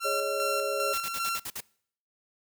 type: tone with tremolo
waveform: sawtooth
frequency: 1363 Hz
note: F6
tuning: 43 cents flat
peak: -24 dBFS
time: 0-1.4 s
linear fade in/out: 50 ms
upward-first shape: square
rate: 2.5 Hz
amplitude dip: 40%
type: chord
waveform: sine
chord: Ab suspended fourth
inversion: none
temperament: equal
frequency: 415.3 / 554.4 / 622.3 Hz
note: Ab4 / Db5 / Eb5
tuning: 0 / 0 / 0 cents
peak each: -34 / -30 / -36 dBFS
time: 0.04-0.94 s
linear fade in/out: 20 ms
type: noise bursts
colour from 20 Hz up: white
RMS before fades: -36 dBFS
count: 7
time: 0.93-1.606 s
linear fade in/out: 5 ms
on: 52 ms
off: 52 ms
effects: noise-tail reverb RT60 0.6 s tail -23 dB re dry